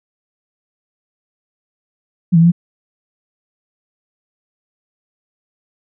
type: exponential two-way sweep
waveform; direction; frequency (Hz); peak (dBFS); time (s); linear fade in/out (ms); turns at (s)
sine; down then up; 190.7 to 162.5 to 175.6; -6; 2.32-2.52; 20; 2.37
effects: none